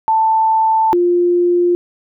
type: tone pair in turn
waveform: sine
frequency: 885 / 351.2 Hz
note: A5 / F4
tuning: +10 / +10 cents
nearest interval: octave + major third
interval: 1600 cents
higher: first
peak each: -10 dBFS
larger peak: neither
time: 0.08-0.93 / 0.93-1.75 s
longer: first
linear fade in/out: 0 ms
effects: none